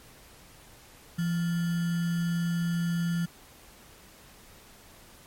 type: tone with sample-and-hold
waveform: sine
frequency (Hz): 170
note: F3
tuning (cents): -46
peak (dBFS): -25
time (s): 1.18-3.26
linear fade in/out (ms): 10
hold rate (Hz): 1575
effects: pink hiss -53 dBFS RMS until 5.26 s + MP3 64 kbps